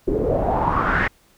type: noise with low-pass filter sweep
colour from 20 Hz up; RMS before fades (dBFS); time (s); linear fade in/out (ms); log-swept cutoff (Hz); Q
pink; -20; 0.07-1.08; 10; 360 to 1900; 5.3
effects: pink hiss -57 dBFS RMS until 1.37 s